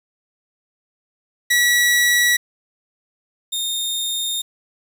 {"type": "tone pair in turn", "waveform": "sawtooth", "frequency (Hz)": [1937, 3664], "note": ["B6", "A#7"], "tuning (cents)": [-34, -31], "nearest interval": "major seventh", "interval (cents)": 1103, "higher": "second", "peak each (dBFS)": [-10, -18], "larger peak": "first", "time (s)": [[1.5, 2.37], [3.52, 4.42]], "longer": "second", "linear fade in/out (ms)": 10, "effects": ["7-bit"]}